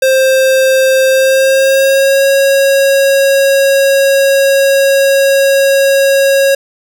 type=tone with pitch glide; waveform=square; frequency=527 to 548.4 Hz; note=C5 to C#5; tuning=+12 to -19 cents; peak=-7 dBFS; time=0.02-6.55 s; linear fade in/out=5 ms; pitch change=+69 cents; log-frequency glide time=1.09-2.26 s; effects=none